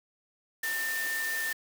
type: tone in noise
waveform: sine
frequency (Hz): 1800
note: A6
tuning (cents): +39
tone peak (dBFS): -30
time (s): 0.63-1.53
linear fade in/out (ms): 5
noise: white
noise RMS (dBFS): -37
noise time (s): 0.63-1.53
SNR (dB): +4
effects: high-pass 300 Hz 12 dB/octave